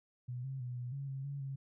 sine tone with pitch steps, 123.8 / 134 / 123.8 / 123 / 138.6 / 134.8 / 140.8 / 136 Hz, B2 / C3 / B2 / B2 / C#3 / C#3 / C#3 / C#3, +5 / +42 / +5 / -7 / 0 / -48 / +27 / -33 cents, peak -38 dBFS, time 0.28-1.56 s, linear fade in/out 10 ms, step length 160 ms, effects none

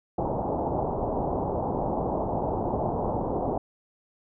white low-pass noise, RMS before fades -28 dBFS, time 0.18-3.58 s, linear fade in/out 5 ms, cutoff 890 Hz, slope 48 dB/octave, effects none

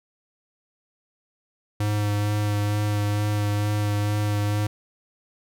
square tone with vibrato, 104 Hz, G#2, 3 cents sharp, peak -22 dBFS, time 1.8-4.67 s, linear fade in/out 5 ms, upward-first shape sine, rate 2.2 Hz, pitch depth 14 cents each way, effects none

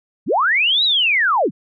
sine linear two-way sweep, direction up then down, 115.3 to 3982 to 115.3 Hz, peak -13 dBFS, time 0.26-1.51 s, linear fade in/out 50 ms, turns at 0.84 s, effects none

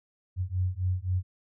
sine beating tone pair, 90 / 93.8 Hz, F#2 / F#2, -47 / +24 cents, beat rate 3.8 Hz, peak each -29 dBFS, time 0.36-1.23 s, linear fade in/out 50 ms, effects none

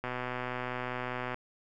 click train, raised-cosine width 0.5 ms, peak -20 dBFS, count 164, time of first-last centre 0.04-1.344 s, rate 125 Hz, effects none

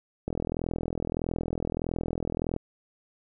click train, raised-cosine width 2 ms, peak -16 dBFS, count 96, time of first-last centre 0.28-2.564 s, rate 41.6 Hz, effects none

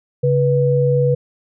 sine tone pair together, 138.59 / 489.2 Hz, C#3 / B4, 0 / -16 cents, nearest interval octave + minor seventh, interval 2184 cents, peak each -15 dBFS, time 0.23-1.15 s, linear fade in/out 10 ms, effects none

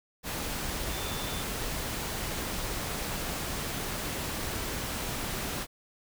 sine tone in noise, 3532 Hz, A7, 6 cents sharp, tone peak -42 dBFS, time 0.89-1.45 s, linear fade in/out 50 ms, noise pink, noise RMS -34 dBFS, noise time 0.23-5.67 s, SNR -11 dB, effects none

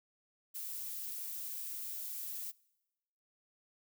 violet noise, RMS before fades -42 dBFS, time 0.54-2.52 s, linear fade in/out 20 ms, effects noise-tail reverb RT60 1.0 s tail -24 dB re dry

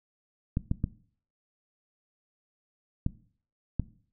clicks, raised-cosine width 5 ms, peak -14 dBFS, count 5, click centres 0.571 / 0.714 / 0.841 / 3.064 / 3.797 s, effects noise-tail reverb RT60 0.5 s tail -18 dB re dry

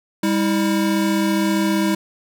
square tone pair together, 200.1 / 321.8 Hz, G3 / E4, +36 / -42 cents, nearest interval minor sixth, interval 822 cents, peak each -20 dBFS, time 0.23-1.95 s, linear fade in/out 5 ms, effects none

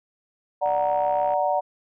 sine chord, D augmented, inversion none, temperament equal, 587.3 / 740 / 932.3 Hz, D5 / F#5 / A#5, 0 / 0 / 0 cents, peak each -24 / -23 / -26 dBFS, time 0.61-1.61 s, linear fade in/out 20 ms
click train, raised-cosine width 0.5 ms, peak -26 dBFS, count 46, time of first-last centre 0.66-1.336 s, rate 66.6 Hz
effects none

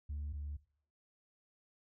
sine tone pair in turn, 73.42 / 73.01 Hz, D2 / D2, 0 / -10 cents, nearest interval unison, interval 10 cents, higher first, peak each -36 / -38 dBFS, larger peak first, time 0.09-0.33 / 0.33-0.57 s, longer neither, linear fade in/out 10 ms, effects noise-tail reverb RT60 0.5 s tail -20 dB re dry + tanh soft clip ceiling -36 dBFS

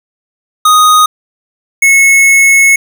square tone pair in turn, 1244.5 / 2190 Hz, D#6 / C#7, 0 / -22 cents, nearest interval minor seventh, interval 978 cents, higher second, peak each -4 dBFS, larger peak neither, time 0.65-1.06 / 1.82-2.76 s, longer second, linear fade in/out 5 ms, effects none

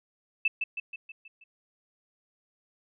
sine tone with echo, 2637 Hz, E7, in tune, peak -21 dBFS, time 0.45-0.48 s, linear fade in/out 5 ms, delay 160 ms, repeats 6, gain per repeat -5 dB, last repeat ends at 1.44 s, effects none

